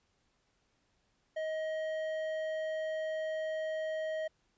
sine tone with hard clipping, 630 Hz, D#5, 21 cents sharp, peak -35 dBFS, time 1.36-4.28 s, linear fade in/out 10 ms, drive 8 dB, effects pink hiss -75 dBFS RMS until 4.57 s + resampled to 16000 Hz

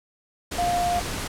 sine tone in noise, 704 Hz, F5, 14 cents sharp, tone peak -21 dBFS, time 0.58-1 s, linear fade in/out 10 ms, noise pink, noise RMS -30 dBFS, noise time 0.51-1.28 s, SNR +6 dB, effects low-pass 11000 Hz 12 dB/octave

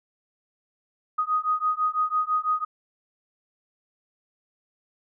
sine beating tone pair, 1244.5 / 1250.5 Hz, D#6 / D#6, 0 / +8 cents, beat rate 6 Hz, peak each -25 dBFS, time 1.18-2.65 s, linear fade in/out 10 ms, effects none

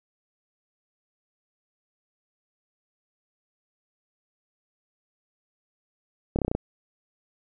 slowing click train, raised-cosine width 2 ms, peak -11 dBFS, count 7, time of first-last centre 6.36-6.55 s, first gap 28 ms, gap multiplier 1.05, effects none

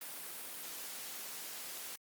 white noise, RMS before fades -45 dBFS, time 0.01-1.96 s, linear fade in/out 5 ms, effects high-pass 200 Hz 12 dB/octave + Opus 32 kbps

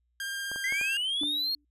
sawtooth tone with vibrato, 1601 Hz, G6, 36 cents sharp, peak -29 dBFS, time 0.2-0.97 s, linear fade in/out 2 ms, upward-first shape triangle, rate 16 Hz, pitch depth 12 cents each way
clicks, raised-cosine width 1 ms, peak -29 dBFS, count 5, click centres 0.516 / 0.56 / 0.724 / 0.813 / 1.234 s
triangle linear sweep, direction up, 1974 to 4338 Hz, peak -26 dBFS, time 0.64-1.55 s, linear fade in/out 2 ms
sine tone with exponential decay, 293.7 Hz, D4, in tune, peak -31 dBFS, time 1.21-1.65 s, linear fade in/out 5 ms, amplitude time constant 94 ms
effects added 60 Hz sine -70 dBFS peak until 1.7 s + resampled to 32000 Hz

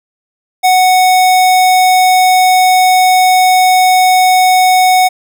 square tone, 740 Hz, F#5, in tune, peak -6 dBFS, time 0.63-5.09 s, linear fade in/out 20 ms, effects none

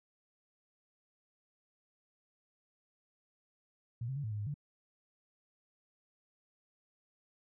sine tone with pitch steps, 117.3 / 133.3 / 143.4 / 109 / 104.9 / 103.4 / 145.3 Hz, A#2 / C3 / D3 / A2 / G#2 / G#2 / D3, +11 / +33 / -41 / -16 / +18 / -7 / -18 cents, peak -35 dBFS, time 4.01-4.542 s, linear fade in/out 5 ms, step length 76 ms, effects none

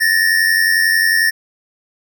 square tone pair together, 1760 / 1851.1 Hz, A6 / A#6, 0 / -13 cents, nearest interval minor second, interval 87 cents, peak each -15 dBFS, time 0-1.31 s, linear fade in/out 20 ms, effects none

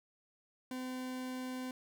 40% pulse tone, 255.6 Hz, C4, 40 cents flat, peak -38 dBFS, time 0.71-1.71 s, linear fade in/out 2 ms, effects none

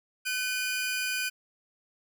sawtooth tone pair together, 1517.3 / 2446 Hz, F#6 / D#7, +43 / -30 cents, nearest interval minor sixth, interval 827 cents, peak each -28 dBFS, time 0.25-1.3 s, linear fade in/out 20 ms, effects none

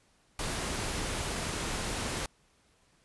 pink noise, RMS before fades -34 dBFS, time 0.39-2.26 s, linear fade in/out 2 ms, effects pink hiss -67 dBFS RMS until 3.04 s + resampled to 24000 Hz

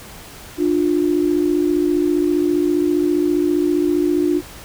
sine tone pair together, 298.6 / 353.6 Hz, D4 / F4, +29 / +22 cents, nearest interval minor third, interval 293 cents, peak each -17 dBFS, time 0.57-4.42 s, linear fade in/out 50 ms, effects pink hiss -38 dBFS RMS until 4.64 s

